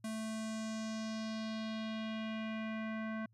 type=tone with low-pass filter sweep; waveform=square; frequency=220 Hz; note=A3; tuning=in tune; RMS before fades=-40 dBFS; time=0.04-3.26 s; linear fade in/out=5 ms; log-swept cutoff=10000 to 1700 Hz; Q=2.2; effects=added 111 Hz sine -65 dBFS peak until 3.33 s